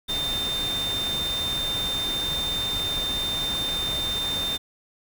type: tone in noise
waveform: sine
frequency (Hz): 3600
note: A7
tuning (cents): +39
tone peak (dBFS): -25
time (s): 0.08-4.58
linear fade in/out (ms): 20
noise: pink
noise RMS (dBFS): -33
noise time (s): 0.08-4.58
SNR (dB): +5
effects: none